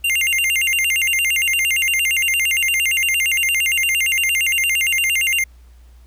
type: tone with vibrato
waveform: square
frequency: 2422 Hz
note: D#7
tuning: 47 cents flat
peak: -16 dBFS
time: 0.04-5.44 s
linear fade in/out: 5 ms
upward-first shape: square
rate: 8.7 Hz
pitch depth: 240 cents each way
effects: added 60 Hz sine -42 dBFS peak until 6.06 s + pink hiss -58 dBFS RMS until 6.06 s